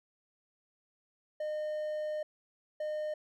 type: tone bursts at uneven times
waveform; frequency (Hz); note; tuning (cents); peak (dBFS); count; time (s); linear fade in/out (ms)
triangle; 610; D#5; -34; -31; 2; 1.4-2.23 / 2.8-3.14; 5
effects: none